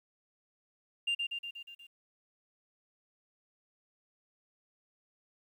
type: tone with echo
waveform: sine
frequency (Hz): 2794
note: F7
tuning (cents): 0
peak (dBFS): -26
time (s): 1.07-1.15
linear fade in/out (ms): 10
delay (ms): 120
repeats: 6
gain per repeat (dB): -4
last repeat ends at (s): 1.87
effects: tanh soft clip ceiling -27 dBFS + 11-bit